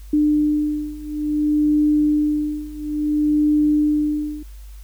sine beating tone pair, 299.2 / 299.78 Hz, D4 / D4, +32 / +36 cents, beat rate 0.58 Hz, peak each -20 / -18 dBFS, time 0.13-4.43 s, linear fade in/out 5 ms, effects added 50 Hz sine -35 dBFS peak until 4.83 s + white hiss -53 dBFS RMS until 4.83 s

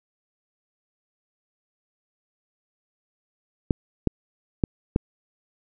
clicks, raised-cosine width 3 ms, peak -6 dBFS, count 4, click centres 3.708 / 4.073 / 4.638 / 4.961 s, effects none

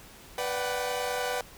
sawtooth chord, G major seventh, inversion first, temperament equal with one note detuned, 493.9 / 587.3 / 740 / 770.1 Hz, B4 / D5 / F#5 / G5, 0 / 0 / 0 / -31 cents, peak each -28 / -32 / -33 / -32 dBFS, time 0.38-1.41 s, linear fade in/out 2 ms, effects pink hiss -50 dBFS RMS until 1.57 s

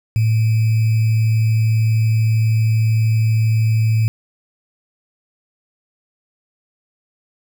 sine tone with sample-and-hold, 110.9 Hz, A2, 14 cents sharp, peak -12 dBFS, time 0.16-4.08 s, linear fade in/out 0 ms, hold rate 2450 Hz, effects none

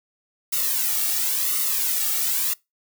blue noise with flanger, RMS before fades -23 dBFS, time 0.52-2.54 s, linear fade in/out 10 ms, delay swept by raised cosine 1.2 to 2 ms, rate 0.95 Hz, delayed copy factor -0.85, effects noise-tail reverb RT60 0.2 s tail -23 dB re dry

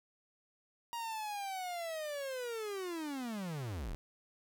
45% pulse linear sweep, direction down, 947 to 30.87 Hz, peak -38 dBFS, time 0.93-3.95 s, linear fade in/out 0 ms, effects none

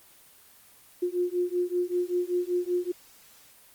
sine beating tone pair, 353.6 / 358.8 Hz, F4 / F4, +22 / +47 cents, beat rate 5.2 Hz, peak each -28 dBFS, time 1.02-2.92 s, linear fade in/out 10 ms, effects white hiss -55 dBFS RMS until 3.74 s + Opus 24 kbps

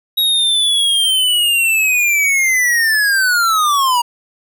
square linear sweep, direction down, 3811 to 940 Hz, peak -12 dBFS, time 0.17-4.02 s, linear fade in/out 10 ms, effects none

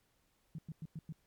sine tone bursts, 158.6 Hz, D#3, 33 cents sharp, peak -40 dBFS, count 5, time 0.55-1.125 s, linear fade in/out 2 ms, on 35 ms, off 100 ms, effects pink hiss -75 dBFS RMS until 1.26 s + MP3 96 kbps

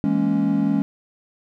triangle chord, A# half-diminished seventh, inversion second, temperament equal, 164.81 / 207.7 / 233.1 / 277.2 Hz, E3 / G#3 / A#3 / C#4, 0 / 0 / 0 / 0 cents, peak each -24 / -19 / -25 / -19 dBFS, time 0.04-0.82 s, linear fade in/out 0 ms, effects none

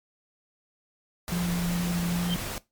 pink noise, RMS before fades -34 dBFS, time 1.28-2.58 s, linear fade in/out 0 ms
sine tone with vibrato, 174.2 Hz, F3, 4 cents flat, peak -25 dBFS, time 1.32-2.36 s, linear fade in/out 0 ms, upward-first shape triangle, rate 2.4 Hz, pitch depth 11 cents each way
sine tone with exponential growth, 3136 Hz, G7, in tune, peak -25 dBFS, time 2.22-2.34 s, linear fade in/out 1 ms, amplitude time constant 26 ms
effects noise-tail reverb RT60 0.2 s tail -19 dB re dry + MP3 96 kbps

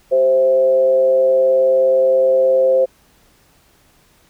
sine tone with frequency modulation, 523.3 Hz, C5, in tune, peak -10 dBFS, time 0.11-2.86 s, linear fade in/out 20 ms, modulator 137 Hz, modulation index 0.42, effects pink hiss -54 dBFS RMS until 4.29 s

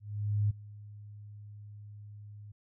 sine tone with ADSR envelope, 103.83 Hz, G#2, in tune, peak -24 dBFS, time 0-2.52 s, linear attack 500 ms, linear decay 14 ms, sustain -21 dB, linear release 8 ms, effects none

